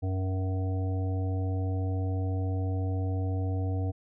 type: harmonic tone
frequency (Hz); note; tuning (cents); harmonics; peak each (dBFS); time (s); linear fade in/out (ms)
94; F#2; +28; 1 / 3 / 5 / 7 / 8; -27 / -37 / -41 / -44 / -45; 0.02-3.92; 20
effects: none